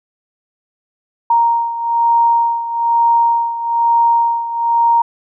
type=beating tone pair; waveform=sine; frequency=932.3 / 933.4 Hz; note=A#5 / A#5; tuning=0 / +2 cents; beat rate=1.1 Hz; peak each=-12 / -17 dBFS; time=1.3-5.02 s; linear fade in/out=5 ms; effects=none